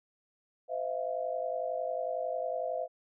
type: tone cluster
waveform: sine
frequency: 511 / 639 / 690 Hz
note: C5 / D#5 / F5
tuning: -41 / +46 / -21 cents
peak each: -36 / -35 / -36 dBFS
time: 0.68-2.88 s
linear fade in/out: 50 ms
effects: none